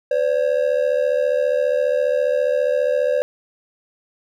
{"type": "ring-modulated tone", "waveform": "triangle", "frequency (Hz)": 543, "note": "C#5", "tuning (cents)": -36, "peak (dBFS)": -11, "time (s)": [0.11, 3.22], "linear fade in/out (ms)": 0, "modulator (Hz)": 37.4, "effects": []}